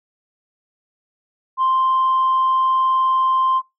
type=tone; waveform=sine; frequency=1046.5 Hz; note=C6; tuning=in tune; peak=-13 dBFS; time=1.57-3.62 s; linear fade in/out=50 ms; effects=noise-tail reverb RT60 0.2 s tail -22 dB re dry + tanh soft clip ceiling -11 dBFS